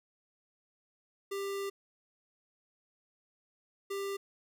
square tone bursts at uneven times, 395.9 Hz, G4, 17 cents sharp, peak -35 dBFS, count 2, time 1.31-1.7 / 3.9-4.17 s, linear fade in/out 10 ms, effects none

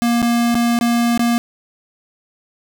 square tone with dropouts, 236.2 Hz, A#3, 23 cents sharp, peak -14 dBFS, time 0.02-1.38 s, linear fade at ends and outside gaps 0 ms, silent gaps 0.219-0.227 / 0.545-0.553 / 0.789-0.811 / 1.176-1.194 s, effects none

